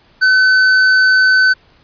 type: tone with hard clipping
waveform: sine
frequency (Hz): 1517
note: F#6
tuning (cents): +43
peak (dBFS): -9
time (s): 0.21-1.54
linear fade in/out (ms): 20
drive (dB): 10
effects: pink hiss -50 dBFS RMS until 1.83 s + resampled to 11025 Hz